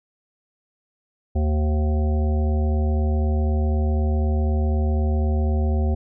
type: harmonic tone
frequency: 76 Hz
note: D#2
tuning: 40 cents flat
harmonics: 1 / 3 / 5 / 7 / 9 / 10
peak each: -18 / -28 / -32 / -35 / -37 / -38 dBFS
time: 1.35-5.95 s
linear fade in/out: 10 ms
effects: none